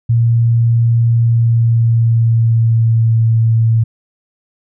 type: tone with pitch glide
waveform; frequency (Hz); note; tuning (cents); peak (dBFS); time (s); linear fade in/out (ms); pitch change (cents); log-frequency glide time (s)
sine; 116.54 to 113.42; A#2 to A#2; 0 to -47; -8; 0.09-3.84; 10; -47; 1.14-3.2
effects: none